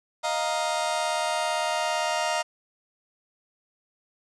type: chord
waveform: sawtooth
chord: Eb suspended second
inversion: none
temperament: just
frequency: 622.3 / 700 / 933.4 Hz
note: Eb5 / F5 / Bb5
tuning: 0 / +4 / +2 cents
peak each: -25 dBFS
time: 0.23-2.43 s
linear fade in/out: 20 ms
effects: resampled to 22050 Hz + 9-bit